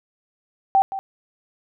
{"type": "tone with echo", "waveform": "sine", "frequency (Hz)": 777, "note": "G5", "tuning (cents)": -16, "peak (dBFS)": -12, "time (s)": [0.75, 0.82], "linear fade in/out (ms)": 0, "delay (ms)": 170, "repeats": 1, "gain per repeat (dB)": -13, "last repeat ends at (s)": 0.99, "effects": []}